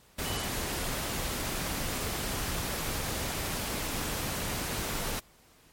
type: tone in noise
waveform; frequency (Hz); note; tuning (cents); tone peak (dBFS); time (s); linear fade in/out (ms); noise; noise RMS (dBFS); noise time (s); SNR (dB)
sine; 2973; F#7; +8; -40; 0.25-0.46; 10; pink; -33; 0.18-5.2; -10
effects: pink hiss -60 dBFS RMS until 5.72 s + MP3 64 kbps